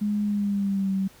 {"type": "tone with pitch glide", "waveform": "sine", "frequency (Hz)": [207.7, 192.67], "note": ["G#3", "G3"], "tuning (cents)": [0, -30], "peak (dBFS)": -22, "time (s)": [0.01, 1.08], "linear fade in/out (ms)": 10, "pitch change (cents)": -130, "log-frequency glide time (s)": [0.24, 0.92], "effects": ["pink hiss -53 dBFS RMS until 1.2 s"]}